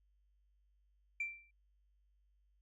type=tone with exponential decay; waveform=sine; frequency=2350 Hz; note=D7; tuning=1 cent sharp; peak=-32 dBFS; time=1.2-1.51 s; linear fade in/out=5 ms; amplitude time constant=67 ms; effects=tanh soft clip ceiling -31 dBFS + added 50 Hz sine -70 dBFS peak until 2.61 s